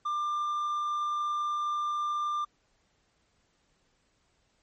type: tone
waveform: triangle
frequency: 1192 Hz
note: D6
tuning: 25 cents sharp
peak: -26 dBFS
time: 0.05-2.45 s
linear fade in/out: 10 ms
effects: pink hiss -71 dBFS RMS until 4.62 s + MP3 32 kbps